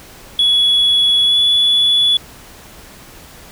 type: tone with pitch glide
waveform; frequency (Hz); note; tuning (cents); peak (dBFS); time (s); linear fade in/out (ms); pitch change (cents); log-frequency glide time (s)
sine; 3380 to 3423; G#7 to A7; +30 to -48; -8; 0.39-2.17; 2; +22; 1.25-1.37
effects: tanh soft clip ceiling -7 dBFS + pink hiss -39 dBFS RMS until 3.51 s